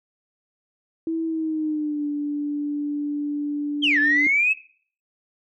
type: tone with pitch glide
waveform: sine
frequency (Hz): 326 to 292.1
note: E4 to D4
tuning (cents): -19 to -9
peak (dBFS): -22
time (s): 1.07-4.27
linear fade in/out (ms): 2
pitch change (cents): -190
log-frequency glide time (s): 1.25-2.06
type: exponential two-way sweep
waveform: sine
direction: down then up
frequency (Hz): 3322 to 1707 to 2634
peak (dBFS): -16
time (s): 3.82-4.54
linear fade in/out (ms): 20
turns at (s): 3.99
effects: noise-tail reverb RT60 0.5 s tail -19 dB re dry + tanh soft clip ceiling -9 dBFS